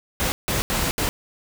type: noise bursts at uneven times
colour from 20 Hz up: pink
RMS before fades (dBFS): -23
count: 4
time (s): 0.2-0.32 / 0.48-0.62 / 0.7-0.91 / 0.98-1.09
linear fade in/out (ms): 0
effects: none